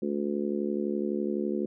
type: harmonic tone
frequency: 71.9 Hz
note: D2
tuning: 36 cents flat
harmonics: 3 / 4 / 5 / 6 / 7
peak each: -31 / -35 / -31 / -38 / -38 dBFS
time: 0.02-1.66 s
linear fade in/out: 5 ms
effects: none